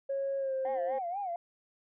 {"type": "tone with pitch glide", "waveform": "sine", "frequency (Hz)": [548, 528.4], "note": ["C#5", "C5"], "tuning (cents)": [-20, 17], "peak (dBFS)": -29, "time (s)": [0.09, 0.99], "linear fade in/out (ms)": 10, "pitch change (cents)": -63, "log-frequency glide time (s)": [0.38, 0.54]}
{"type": "tone with vibrato", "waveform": "sine", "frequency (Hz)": 747, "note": "F#5", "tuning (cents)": 16, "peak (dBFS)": -32, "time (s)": [0.65, 1.36], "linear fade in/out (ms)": 2, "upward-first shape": "sine", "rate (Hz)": 4.1, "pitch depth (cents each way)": 160}
{"effects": ["tanh soft clip ceiling -26 dBFS"]}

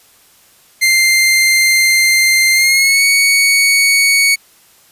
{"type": "tone with pitch glide", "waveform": "sawtooth", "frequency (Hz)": [2093, 2230], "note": ["C7", "C#7"], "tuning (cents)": [0, 10], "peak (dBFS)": -5, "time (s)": [0.81, 4.36], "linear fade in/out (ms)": 20, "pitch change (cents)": 110, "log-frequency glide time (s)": [2.53, 3.04], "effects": ["white hiss -48 dBFS RMS until 4.91 s", "resampled to 32000 Hz"]}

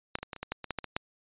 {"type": "clicks", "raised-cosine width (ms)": 0.3, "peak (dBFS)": [-13, -28, -20, -21, -28, -19, -15, -22, -15, -16, -22, -13], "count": 12, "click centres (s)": [0.154, 0.187, 0.23, 0.332, 0.363, 0.43, 0.52, 0.643, 0.707, 0.787, 0.843, 0.965], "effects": ["resampled to 8000 Hz"]}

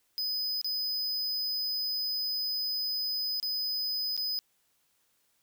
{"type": "tone with dropouts", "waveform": "square", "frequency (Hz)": 5010, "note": "D#8", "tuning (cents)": 11, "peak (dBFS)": -30, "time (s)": [0.18, 4.39], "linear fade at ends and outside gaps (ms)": 0, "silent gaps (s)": [[0.614, 0.645], [3.4, 3.428], [4.166, 4.176]], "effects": ["white hiss -72 dBFS RMS until 5.42 s"]}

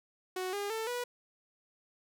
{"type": "tone with pitch steps", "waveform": "sawtooth", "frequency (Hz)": [370, 405.8, 445.1, 488.2], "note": ["F#4", "G#4", "A4", "B4"], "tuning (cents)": [0, -40, 20, -20], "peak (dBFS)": -30, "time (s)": [0.36, 1.04], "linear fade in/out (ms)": 5, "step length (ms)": 170, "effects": []}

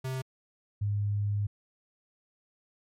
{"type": "tone pair in turn", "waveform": ["square", "sine"], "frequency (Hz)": [130.81, 102.6], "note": ["C3", "G#2"], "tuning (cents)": [0, -21], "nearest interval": "major third", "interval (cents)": 421, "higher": "first", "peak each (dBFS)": [-32, -26], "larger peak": "second", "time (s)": [[0.04, 0.22], [0.81, 1.47]], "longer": "second", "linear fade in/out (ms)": 10, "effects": ["MP3 64 kbps"]}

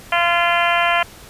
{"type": "harmonic tone", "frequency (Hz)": 344.4, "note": "F4", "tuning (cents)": -24, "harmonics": [2, 3, 4, 5, 6, 7, 8, 9], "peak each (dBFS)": [-19, -21, -22, -23, -24, -24, -25, -26], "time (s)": [0.12, 1.03], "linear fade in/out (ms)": 5, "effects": ["pink hiss -41 dBFS RMS until 1.29 s", "resampled to 32000 Hz"]}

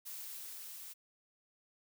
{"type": "noise with level ramp", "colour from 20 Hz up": "blue", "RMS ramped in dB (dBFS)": [-45, -49], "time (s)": [0.05, 0.94], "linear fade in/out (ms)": 20, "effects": []}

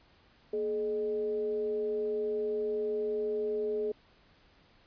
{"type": "tone with frequency modulation", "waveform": "sine", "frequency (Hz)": 424, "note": "G#4", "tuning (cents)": 36, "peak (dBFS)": -29, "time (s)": [0.53, 3.92], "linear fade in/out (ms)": 5, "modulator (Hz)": 188, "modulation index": 0.38, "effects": ["pink hiss -63 dBFS RMS until 4.86 s", "resampled to 11025 Hz"]}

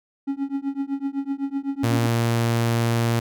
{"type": "tone with tremolo", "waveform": "triangle", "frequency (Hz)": 276.2, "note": "C#4", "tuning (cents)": -6, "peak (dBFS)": -18, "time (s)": [0.27, 2.07], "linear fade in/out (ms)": 10, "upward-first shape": "triangle", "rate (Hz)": 7.9, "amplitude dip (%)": 100}
{"type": "tone", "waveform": "sawtooth", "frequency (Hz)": 116.54, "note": "A#2", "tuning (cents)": 0, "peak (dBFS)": -15, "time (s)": [1.83, 3.2], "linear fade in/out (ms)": 10}
{"effects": []}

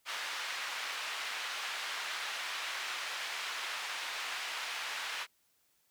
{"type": "band-pass noise", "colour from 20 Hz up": "white", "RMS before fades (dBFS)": -39, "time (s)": [0.05, 5.27], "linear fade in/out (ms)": 50, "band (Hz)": [1000, 3000], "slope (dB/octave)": 12, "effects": ["white hiss -73 dBFS RMS until 5.9 s"]}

